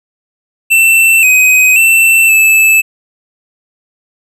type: tone with pitch steps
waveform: square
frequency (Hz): 2678 / 2516 / 2678 / 2621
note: E7 / D#7 / E7 / E7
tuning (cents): +27 / +19 / +27 / -11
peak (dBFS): -5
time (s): 0.7-2.82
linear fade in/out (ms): 20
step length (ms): 530
effects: none